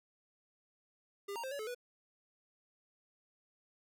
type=tone with pitch steps; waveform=square; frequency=401.2 / 929 / 526 / 567 / 432.5 / 490.1 Hz; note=G4 / A#5 / C5 / C#5 / A4 / B4; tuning=+40 / -6 / +9 / +39 / -30 / -13 cents; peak=-40 dBFS; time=1.28-1.748 s; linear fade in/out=10 ms; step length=78 ms; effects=none